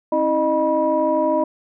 sine tone cluster, 269.5 / 322 / 614 / 971 Hz, C#4 / E4 / D#5 / B5, -49 / -41 / -23 / -30 cents, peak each -25 / -22 / -18 / -22 dBFS, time 0.12-1.44 s, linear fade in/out 5 ms, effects tanh soft clip ceiling -5 dBFS

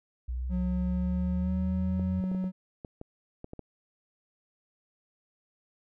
sine linear sweep, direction up, 60.6 to 87.31 Hz, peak -30 dBFS, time 0.28-2.21 s, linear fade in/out 10 ms
triangle tone with pitch glide, 181.6 to 186.06 Hz, F#3 to F#3, -32 to +10 cents, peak -26 dBFS, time 0.49-2.52 s, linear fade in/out 50 ms, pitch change +42 cents, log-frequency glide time 1.41-1.51 s
clicks, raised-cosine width 2 ms, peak -27 dBFS, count 10, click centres 1.996 / 2.24 / 2.316 / 2.348 / 2.442 / 2.848 / 3.014 / 3.444 / 3.534 / 3.593 s
effects none

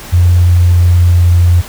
sine tone with pitch glide, 88.2 to 87.44 Hz, F2 to F2, +18 to +3 cents, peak -4 dBFS, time 0.12-1.62 s, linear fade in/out 20 ms, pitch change -15 cents, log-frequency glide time 0.39-1.3 s, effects pink hiss -29 dBFS RMS until 1.68 s

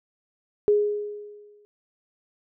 sine tone with exponential decay, 415.3 Hz, G#4, in tune, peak -14 dBFS, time 0.68-1.65 s, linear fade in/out 0 ms, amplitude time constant 210 ms, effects none

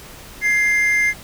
triangle tone pair together, 1685 / 2096 Hz, G#6 / C7, +25 / +2 cents, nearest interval major third, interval 377 cents, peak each -21 / -13 dBFS, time 0.41-1.14 s, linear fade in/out 50 ms, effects pink hiss -39 dBFS RMS until 1.23 s

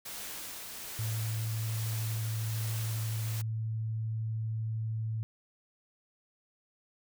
white noise with tremolo, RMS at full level -41 dBFS, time 0.05-3.42 s, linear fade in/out 10 ms, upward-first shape sine, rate 1.2 Hz, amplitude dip 25%
sine tone, 110.9 Hz, A2, 14 cents sharp, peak -31 dBFS, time 0.99-5.23 s, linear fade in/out 0 ms
effects none

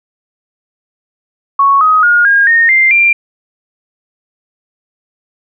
sine tone with pitch steps, 1108.7 / 1258.9 / 1429.5 / 1623.2 / 1843.2 / 2093 / 2377 Hz, C#6 / D#6 / F6 / G#6 / A#6 / C7 / D7, 0 / +20 / +40 / -40 / -20 / 0 / +20 cents, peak -5 dBFS, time 1.59-3.13 s, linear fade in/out 5 ms, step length 220 ms, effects none

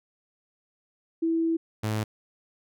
sine / sawtooth tone pair in turn, 328.5 / 108.05 Hz, E4 / A2, -6 / -31 cents, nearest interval octave + perfect fifth, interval 1925 cents, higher first, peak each -22 dBFS, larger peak neither, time 1.22-1.57 / 1.83-2.04 s, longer first, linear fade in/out 10 ms, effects none

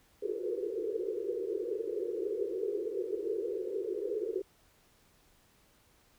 white band-pass noise, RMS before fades -35 dBFS, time 0.22-4.42 s, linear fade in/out 10 ms, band 350 to 480 Hz, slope 96 dB/octave, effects pink hiss -66 dBFS RMS until 6.18 s

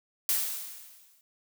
blue noise with exponential decay, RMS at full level -25 dBFS, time 0.29-1.21 s, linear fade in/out 1 ms, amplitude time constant 200 ms, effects none

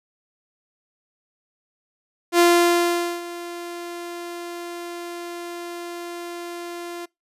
sawtooth tone with ADSR envelope, 346.1 Hz, F4, 16 cents flat, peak -8 dBFS, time 2.32-7.06 s, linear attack 70 ms, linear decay 820 ms, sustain -19 dB, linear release 13 ms, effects noise-tail reverb RT60 0.2 s tail -25 dB re dry + resampled to 32000 Hz

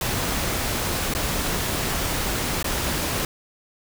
pink noise with dropouts, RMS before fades -25 dBFS, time 0.01-3.25 s, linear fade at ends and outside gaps 2 ms, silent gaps 1.138-1.149 / 2.628-2.643 s, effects none

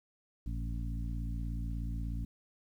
harmonic tone with a mistuned harmonic, 56.6 Hz, A1, 50 cents sharp, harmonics 1 / 2 / 3 / 4 / 5, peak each -35 / -41 / -45 / -47 / -49 dBFS, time 0.46-2.25 s, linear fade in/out 5 ms, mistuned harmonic 1, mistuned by -97 cents, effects 11-bit

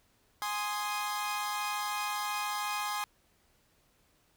sawtooth chord, Ab major, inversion none, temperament equal, 830.6 / 1046.5 / 1244.5 Hz, Ab5 / C6 / Eb6, 0 / 0 / 0 cents, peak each -32 / -33 / -34 dBFS, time 0.42-3.04 s, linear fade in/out 0 ms, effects pink hiss -69 dBFS RMS until 4.36 s

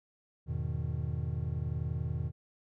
triangle chord, E major seventh, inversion none, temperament just, 82.41 / 103.01 / 123.61 / 154.51 Hz, E2 / G#2 / B2 / D#3, 0 / -14 / +2 / -12 cents, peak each -34 / -39 / -34 / -36 dBFS, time 0.46-2.32 s, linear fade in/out 50 ms, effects none

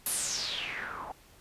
white noise with low-pass filter sweep, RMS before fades -35 dBFS, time 0.06-1.12 s, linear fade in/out 2 ms, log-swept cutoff 12000 to 800 Hz, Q 5.1, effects pink hiss -58 dBFS RMS until 1.4 s + resampled to 32000 Hz

